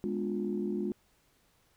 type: chord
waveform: sine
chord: G# diminished seventh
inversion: none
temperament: equal with one note detuned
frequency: 207.7 / 246.9 / 293.7 / 355.1 Hz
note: G#3 / B3 / D4 / F4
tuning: 0 / 0 / 0 / +29 cents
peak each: -33 / -39 / -39 / -34 dBFS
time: 0.04-0.92 s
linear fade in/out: 0 ms
effects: tanh soft clip ceiling -21 dBFS + pink hiss -69 dBFS RMS until 1.76 s